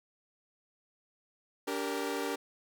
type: chord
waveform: sawtooth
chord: G minor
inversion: second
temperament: equal with one note detuned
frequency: 287.5 / 392 / 466.2 Hz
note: D4 / G4 / Bb4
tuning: -37 / 0 / 0 cents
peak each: -33 dBFS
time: 1.67-2.36 s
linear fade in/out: 10 ms
effects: none